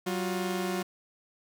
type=tone pair together; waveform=sawtooth; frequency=188.6 / 356 Hz; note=F#3 / F4; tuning=+33 / +33 cents; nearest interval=major seventh; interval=1100 cents; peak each=-28 dBFS; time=0.06-0.83 s; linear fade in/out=10 ms; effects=none

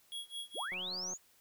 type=tone with tremolo; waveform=square; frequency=3322 Hz; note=G#7; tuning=in tune; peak=-39 dBFS; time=0.12-0.74 s; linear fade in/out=0 ms; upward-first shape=sine; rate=4.7 Hz; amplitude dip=95%
type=linear sweep; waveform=sine; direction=up; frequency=170.2 to 7010 Hz; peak=-37 dBFS; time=0.54-1.18 s; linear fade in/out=50 ms
type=click train; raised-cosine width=1 ms; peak=-37 dBFS; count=77; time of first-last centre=0.72-1.135 s; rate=183 Hz
effects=white hiss -67 dBFS RMS until 1.4 s

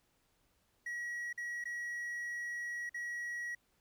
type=tone with dropouts; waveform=triangle; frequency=1915 Hz; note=A#6; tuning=46 cents sharp; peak=-36 dBFS; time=0.86-3.55 s; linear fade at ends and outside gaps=5 ms; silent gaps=1.329-1.376 / 1.641-1.654 / 2.894-2.943 s; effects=pink hiss -75 dBFS RMS until 3.8 s

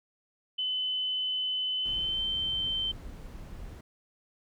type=tone with pitch glide; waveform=sine; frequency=3026 to 3102 Hz; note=F#7 to G7; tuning=+38 to -19 cents; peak=-28 dBFS; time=0.58-2.92 s; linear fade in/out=10 ms; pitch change=+43 cents; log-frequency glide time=1.77-2.24 s
type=noise; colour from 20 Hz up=brown; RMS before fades=-43 dBFS; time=1.85-3.81 s; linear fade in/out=5 ms
effects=none

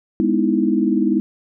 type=chord; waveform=sine; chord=E major seventh; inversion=first; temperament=just; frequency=206 / 247.2 / 309 / 329.6 Hz; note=G#3 / B3 / D#4 / E4; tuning=-14 / +2 / -12 / 0 cents; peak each=-20 dBFS; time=0.2-1.2 s; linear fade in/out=0 ms; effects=none

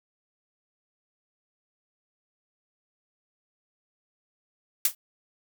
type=noise with exponential decay; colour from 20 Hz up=blue; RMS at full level=-17 dBFS; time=4.85-4.95 s; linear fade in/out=2 ms; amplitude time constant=21 ms; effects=none

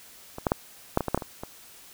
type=clicks; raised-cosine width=1 ms; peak=-21 / -9 / -7 / -6 / -13 / -13 / -7 / -13 / -20 / -20 dBFS; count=10; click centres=0.384 / 0.468 / 0.519 / 0.974 / 1.007 / 1.083 / 1.146 / 1.176 / 1.222 / 1.435 s; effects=white hiss -50 dBFS RMS until 1.93 s

